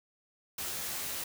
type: noise with comb filter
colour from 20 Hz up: white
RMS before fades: -37 dBFS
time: 0.58-1.24 s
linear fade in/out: 5 ms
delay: 14 ms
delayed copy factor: +0.6
effects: none